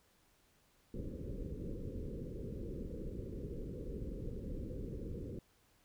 pink low-pass noise, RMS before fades -43 dBFS, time 0.94-5.39 s, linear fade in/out 2 ms, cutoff 530 Hz, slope 96 dB/octave, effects pink hiss -71 dBFS RMS until 5.84 s

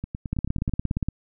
two click trains, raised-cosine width 5 ms, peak -12 / -18 dBFS, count 14 / 7, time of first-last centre 0.33-1.086 / 0.04-0.694 s, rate 17.2 / 9.18 Hz, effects none

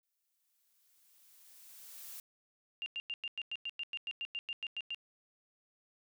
blue noise with exponential growth, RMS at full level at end -46 dBFS, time 0.03-2.2 s, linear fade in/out 1 ms, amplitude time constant 470 ms
sine tone bursts, 2794 Hz, F7, in tune, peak -36 dBFS, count 16, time 2.82-4.946 s, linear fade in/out 0 ms, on 41 ms, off 98 ms
effects none

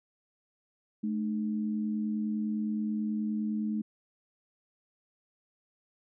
sine tone pair together, 215.1 / 304.7 Hz, A3 / D#4, -39 / -36 cents, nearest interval tritone, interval 603 cents, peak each -29 / -38 dBFS, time 1.03-3.82 s, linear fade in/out 10 ms, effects none

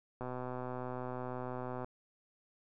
click train, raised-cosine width 1 ms, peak -27 dBFS, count 207, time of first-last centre 0.21-1.845 s, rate 126 Hz, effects none

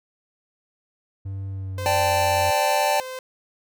triangle tone with pitch glide, 97.2 to 91.22 Hz, G2 to F#2, -14 to -24 cents, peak -26 dBFS, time 1.25-2.51 s, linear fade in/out 10 ms, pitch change -110 cents, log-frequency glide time 1.49-2.13 s
sawtooth tone with tremolo, 516 Hz, C5, 24 cents flat, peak -25 dBFS, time 1.78-3.19 s, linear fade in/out 2 ms, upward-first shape triangle, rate 1.4 Hz, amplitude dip 35%
square chord, D suspended fourth, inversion none, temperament equal, 587.3 / 784 / 880 Hz, D5 / G5 / A5, 0 / 0 / 0 cents, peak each -24 dBFS, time 1.86-3 s, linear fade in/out 0 ms
effects none

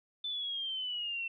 sine exponential sweep, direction down, 3536 to 2685 Hz, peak -34 dBFS, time 0.24-1.28 s, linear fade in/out 5 ms, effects none

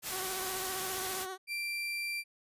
white noise, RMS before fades -37 dBFS, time 0.02-1.27 s, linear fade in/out 50 ms
15% pulse tone with vibrato, 375.9 Hz, F#4, 27 cents sharp, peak -32 dBFS, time 0.09-1.38 s, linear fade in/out 50 ms, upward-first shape triangle, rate 15 Hz, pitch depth 47 cents each way
35% pulse tone, 2358 Hz, D7, 6 cents sharp, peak -32 dBFS, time 1.47-2.24 s, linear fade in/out 50 ms
effects resampled to 32000 Hz

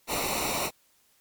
pink noise with comb filter, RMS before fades -29 dBFS, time 0.07-0.71 s, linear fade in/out 50 ms, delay 0.61 ms, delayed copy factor -0.8, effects white hiss -65 dBFS RMS until 1.2 s + MP3 96 kbps

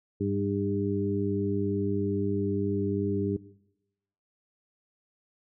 harmonic tone with a mistuned harmonic, 100.3 Hz, G2, 40 cents sharp, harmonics 1 / 2 / 3 / 4, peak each -31 / -31 / -31 / -31 dBFS, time 0.2-3.37 s, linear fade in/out 10 ms, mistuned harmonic 2, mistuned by -25 cents, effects noise-tail reverb RT60 0.9 s tail -20 dB re dry

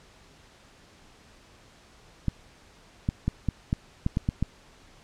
clicks, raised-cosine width 5 ms, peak -12 dBFS, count 9, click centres 2.283 / 3.089 / 3.28 / 3.487 / 3.729 / 4.064 / 4.171 / 4.289 / 4.426 s, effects pink hiss -55 dBFS RMS until 5.03 s + low-pass 7000 Hz 12 dB/octave

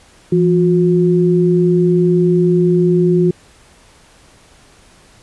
sine tone pair together, 169.85 / 359.9 Hz, F3 / F#4, -48 / -48 cents, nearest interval octave + minor second, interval 1300 cents, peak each -12 dBFS, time 0.32-3.31 s, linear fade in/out 5 ms, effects pink hiss -47 dBFS RMS until 5.22 s + resampled to 24000 Hz

